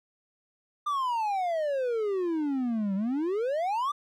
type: exponential two-way sweep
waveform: triangle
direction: down then up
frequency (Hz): 1209 to 189 to 1209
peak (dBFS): -24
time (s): 0.86-3.92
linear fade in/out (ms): 10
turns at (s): 2.95
effects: none